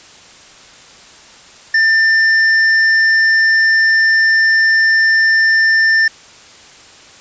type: tone with hard clipping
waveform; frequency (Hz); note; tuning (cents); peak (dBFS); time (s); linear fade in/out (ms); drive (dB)
triangle; 1790; A6; +29; -10; 1.74-6.08; 5; 10
effects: white hiss -40 dBFS RMS until 7.2 s + resampled to 16000 Hz